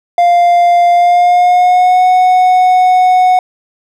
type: tone with pitch glide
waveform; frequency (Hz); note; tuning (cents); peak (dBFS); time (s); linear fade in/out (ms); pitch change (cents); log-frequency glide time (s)
triangle; 698.5 to 735.8; F5 to F#5; 0 to -10; -3; 0.18-3.39; 2; +90; 0.91-2.06
effects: none